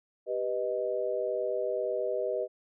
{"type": "chord", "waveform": "sine", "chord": "G augmented", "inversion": "none", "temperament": "equal", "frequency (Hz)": [392, 493.9, 622.3], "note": ["G4", "B4", "D#5"], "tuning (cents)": [0, 0, 0], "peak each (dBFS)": [-34, -32, -32], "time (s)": [0.26, 2.48], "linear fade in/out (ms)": 50, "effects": []}